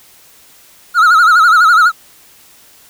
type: tone with vibrato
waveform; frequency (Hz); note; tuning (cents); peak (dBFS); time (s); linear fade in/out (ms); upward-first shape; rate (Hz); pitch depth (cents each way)
triangle; 1354; E6; +46; -3; 0.94-1.92; 50; sine; 12; 120
effects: white hiss -44 dBFS RMS until 2.89 s